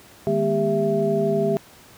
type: tone cluster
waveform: sine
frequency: 154.7 / 206.6 / 238.8 / 400.1 / 664 Hz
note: D#3 / G#3 / A#3 / G4 / E5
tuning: -10 / -9 / +42 / +35 / +12 cents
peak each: -27 / -26 / -30 / -21 / -24 dBFS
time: 0.27-1.57 s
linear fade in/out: 0 ms
effects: pink hiss -48 dBFS RMS until 1.97 s + high-pass 80 Hz 12 dB/octave